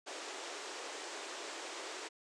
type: band-pass noise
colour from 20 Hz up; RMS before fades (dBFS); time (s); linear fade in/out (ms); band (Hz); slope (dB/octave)
pink; -45; 0.06-2.09; 20; 320 to 8300; 48
effects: none